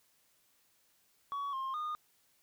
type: tone with pitch steps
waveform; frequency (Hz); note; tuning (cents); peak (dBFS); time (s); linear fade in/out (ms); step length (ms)
sine; 1125 / 1063 / 1224; C#6 / C6 / D#6; +25 / +27 / -29; -32; 1.32-1.95; 0; 210
effects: tanh soft clip ceiling -34 dBFS + white hiss -71 dBFS RMS until 2.42 s